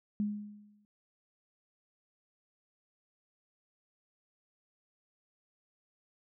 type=tone with exponential decay; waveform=sine; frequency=207.7 Hz; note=G#3; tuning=in tune; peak=-27 dBFS; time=0.2-0.85 s; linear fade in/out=0 ms; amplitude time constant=140 ms; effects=none